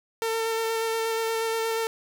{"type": "tone with vibrato", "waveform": "sawtooth", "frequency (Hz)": 450.9, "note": "A4", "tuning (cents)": 42, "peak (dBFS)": -21, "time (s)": [0.22, 1.87], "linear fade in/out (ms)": 0, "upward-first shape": "square", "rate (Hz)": 8.4, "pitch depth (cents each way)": 11, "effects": []}